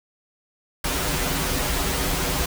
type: noise with comb filter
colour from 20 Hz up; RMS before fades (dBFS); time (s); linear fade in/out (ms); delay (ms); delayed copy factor
pink; -24; 0.84-2.46; 5; 9.2; -0.95
effects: none